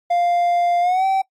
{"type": "tone with pitch glide", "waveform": "triangle", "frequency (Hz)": [698.5, 770.6], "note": ["F5", "G5"], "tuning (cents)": [0, -30], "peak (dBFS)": -13, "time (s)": [0.1, 1.22], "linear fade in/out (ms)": 10, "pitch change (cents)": 170, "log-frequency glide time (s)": [0.81, 1.05], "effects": ["noise-tail reverb RT60 0.1 s tail -22 dB re dry", "AAC 64 kbps"]}